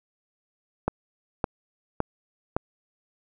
click train, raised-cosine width 1 ms, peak -9 dBFS, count 4, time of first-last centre 0.88-2.565 s, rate 1.78 Hz, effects none

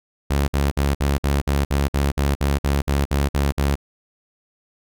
sawtooth tone bursts, 70.3 Hz, C#2, 25 cents sharp, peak -13 dBFS, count 15, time 0.3-3.756 s, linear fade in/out 10 ms, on 180 ms, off 54 ms, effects none

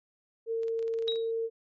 sine tone, 454.7 Hz, A#4, 43 cents flat, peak -28 dBFS, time 0.46-1.5 s, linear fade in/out 50 ms
clicks, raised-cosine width 0.2 ms, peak -34 dBFS, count 11, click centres 0.633 / 0.682 / 0.792 / 0.827 / 0.88 / 0.939 / 0.988 / 1.024 / 1.076 / 1.121 / 1.158 s
sine tone with exponential decay, 3819 Hz, A#7, 41 cents sharp, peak -26 dBFS, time 1.08-1.31 s, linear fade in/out 0 ms, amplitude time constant 48 ms
effects MP3 32 kbps

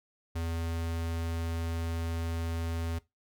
square tone, 83 Hz, E2, 12 cents sharp, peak -32 dBFS, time 0.35-2.99 s, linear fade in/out 10 ms, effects noise-tail reverb RT60 0.2 s tail -19 dB re dry

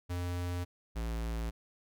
square tone pair in turn, 88.5 / 56.53 Hz, F2 / A1, +23 / +48 cents, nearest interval minor sixth, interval 775 cents, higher first, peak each -34 / -34 dBFS, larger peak neither, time 0.09-0.65 / 0.95-1.51 s, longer neither, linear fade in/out 20 ms, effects none

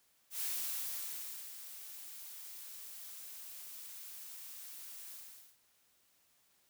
blue noise with ADSR envelope, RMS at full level -37 dBFS, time 0.3-5.58 s, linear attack 110 ms, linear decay 1100 ms, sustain -12 dB, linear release 460 ms, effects white hiss -72 dBFS RMS until 6.69 s

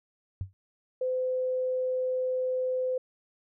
sine tone with exponential decay, 95.1 Hz, F#2, 48 cents sharp, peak -26 dBFS, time 0.41-0.53 s, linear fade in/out 0 ms, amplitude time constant 25 ms
sine tone, 511 Hz, C5, 41 cents flat, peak -26 dBFS, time 1.01-2.98 s, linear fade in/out 5 ms
effects none

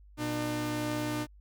sawtooth tone pair together, 120 / 301 Hz, B2 / D4, -49 / +43 cents, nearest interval octave + major third, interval 1592 cents, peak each -32 / -28 dBFS, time 0.17-1.27 s, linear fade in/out 50 ms, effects added 50 Hz sine -52 dBFS peak until 1.4 s

